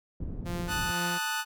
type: low-pass noise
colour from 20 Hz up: pink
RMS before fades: -36 dBFS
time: 0.2-0.91 s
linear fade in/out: 5 ms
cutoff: 230 Hz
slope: 12 dB/octave
type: tone with tremolo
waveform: sawtooth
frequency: 173.8 Hz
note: F3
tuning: 8 cents flat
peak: -28 dBFS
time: 0.45-1.19 s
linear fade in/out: 20 ms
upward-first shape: sine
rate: 2.1 Hz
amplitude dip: 70%
type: chord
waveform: sawtooth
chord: D# diminished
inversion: second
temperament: equal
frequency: 880 / 1244.5 / 1480 Hz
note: A5 / D#6 / F#6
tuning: 0 / 0 / 0 cents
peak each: -30 / -33 / -28 dBFS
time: 0.67-1.45 s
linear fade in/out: 50 ms
effects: none